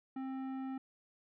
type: tone with tanh clipping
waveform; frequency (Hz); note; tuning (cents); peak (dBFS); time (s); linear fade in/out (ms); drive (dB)
triangle; 264.6; C4; +20; -40; 0.16-0.78; 5; 17
effects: none